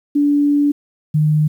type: tone pair in turn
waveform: sine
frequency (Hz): 289.2 / 152.54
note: D4 / D#3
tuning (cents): -27 / -34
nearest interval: major seventh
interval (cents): 1107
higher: first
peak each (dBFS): -11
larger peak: neither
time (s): 0.15-0.72 / 1.14-1.48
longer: first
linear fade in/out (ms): 10
effects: 8-bit